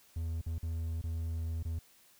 triangle tone with dropouts, 81.9 Hz, E2, 11 cents flat, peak -31 dBFS, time 0.16-1.79 s, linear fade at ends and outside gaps 5 ms, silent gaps 0.414-0.462 / 0.584-0.629 / 1.015-1.038 / 1.629-1.651 s, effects white hiss -63 dBFS RMS until 2.19 s

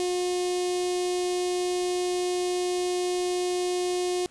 sawtooth tone with notch filter, 359.3 Hz, F4, 49 cents sharp, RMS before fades -27 dBFS, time 0-4.26 s, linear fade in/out 0 ms, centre 1400 Hz, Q 0.51, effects pink hiss -56 dBFS RMS until 4.3 s + resampled to 24000 Hz

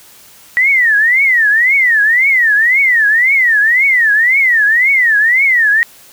sine tone with vibrato, 1920 Hz, B6, 49 cents flat, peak -7 dBFS, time 0.57-5.83 s, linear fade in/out 0 ms, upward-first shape triangle, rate 1.9 Hz, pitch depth 280 cents each way, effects white hiss -41 dBFS RMS until 6.12 s

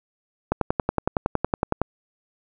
click train, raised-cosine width 1 ms, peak -6 dBFS, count 15, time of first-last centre 0.52-1.816 s, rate 10.8 Hz, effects none

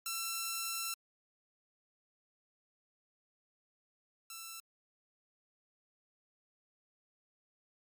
5% pulse tone pair in turn, 1345 / 1334.9 Hz, E6 / E6, +34 / +21 cents, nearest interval unison, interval 13 cents, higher first, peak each -24 / -33 dBFS, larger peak first, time 0.06-0.94 / 4.3-4.6 s, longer first, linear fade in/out 2 ms, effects MP3 96 kbps

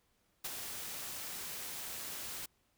white noise with ADSR envelope, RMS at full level -38 dBFS, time 0.44-2.46 s, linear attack 11 ms, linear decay 31 ms, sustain -5 dB, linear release 6 ms, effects pink hiss -75 dBFS RMS until 2.77 s

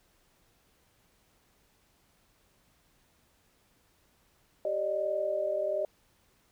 sine tone cluster, 388.8 / 571 / 612 Hz, G4 / D5 / D#5, -14 / -49 / -29 cents, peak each -37 / -35 / -29 dBFS, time 4.65-5.85 s, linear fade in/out 2 ms, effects pink hiss -68 dBFS RMS until 6.51 s

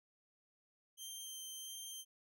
15% pulse tone with vibrato, 3138 Hz, G7, 1 cent sharp, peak -39 dBFS, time 0.97-2.05 s, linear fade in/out 50 ms, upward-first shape sine, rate 1.5 Hz, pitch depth 10 cents each way, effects none

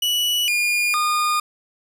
40% pulse tone with pitch steps, 2947 / 2423 / 1219 Hz, F#7 / D#7 / D#6, -8 / -47 / -36 cents, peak -17 dBFS, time 0.02-1.4 s, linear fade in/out 5 ms, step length 460 ms, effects 9-bit

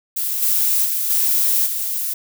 violet noise with level steps, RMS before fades -22 / -17 / -21 / -17 / -23 dBFS, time 0.16-2.14 s, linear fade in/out 10 ms, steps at 0.42 / 0.85 / 1.1 / 1.66 s, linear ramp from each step 5 ms, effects none

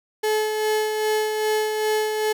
35% pulse tone with tremolo, 430 Hz, A4, 40 cents flat, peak -17 dBFS, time 0.23-2.33 s, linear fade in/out 10 ms, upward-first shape sine, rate 2.5 Hz, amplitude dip 40%, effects none

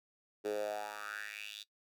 10% pulse tone with high-pass filter sweep, 104.5 Hz, G#2, 11 cents sharp, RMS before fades -41 dBFS, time 0.44-1.64 s, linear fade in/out 20 ms, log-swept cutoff 380 to 3900 Hz, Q 5, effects noise-tail reverb RT60 0.1 s tail -18 dB re dry

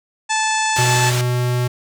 harmonic tone, 873 Hz, A5, 14 cents flat, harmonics 1 / 2 / 3 / 4 / 5 / 6 / 7 / 8 / 9 / 10, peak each -19 / -23 / -25 / -29 / -31 / -32 / -30 / -28 / -29 / -34 dBFS, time 0.29-1.11 s, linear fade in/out 20 ms
white low-pass noise, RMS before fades -25 dBFS, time 0.76-1.21 s, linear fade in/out 0 ms, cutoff 6500 Hz, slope 12 dB/octave
square tone, 123.5 Hz, B2, in tune, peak -17 dBFS, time 0.78-1.68 s, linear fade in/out 10 ms
effects none

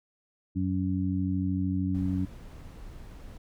harmonic tone, 93.1 Hz, F#2, 11 cents sharp, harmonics 1 / 2 / 3, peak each -30 / -30 / -30 dBFS, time 0.55-2.26 s, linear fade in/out 20 ms
brown noise, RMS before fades -44 dBFS, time 1.94-3.38 s, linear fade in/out 10 ms
effects none

